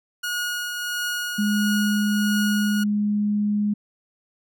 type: tone with tremolo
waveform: sawtooth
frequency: 1445 Hz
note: F#6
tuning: 41 cents flat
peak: -20 dBFS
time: 0.23-2.84 s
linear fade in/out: 10 ms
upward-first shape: triangle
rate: 1.5 Hz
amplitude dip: 40%
type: tone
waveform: sine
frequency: 207.7 Hz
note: G#3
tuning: in tune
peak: -19 dBFS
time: 1.38-3.74 s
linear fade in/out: 10 ms
effects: none